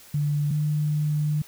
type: tone pair in turn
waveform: sine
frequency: 146.8 / 150.23 Hz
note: D3 / D3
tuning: 0 / +40 cents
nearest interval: unison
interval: 40 cents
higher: second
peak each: -21 dBFS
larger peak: neither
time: 0.14-0.51 / 0.51-1.42 s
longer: second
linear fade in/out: 5 ms
effects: white hiss -49 dBFS RMS until 1.47 s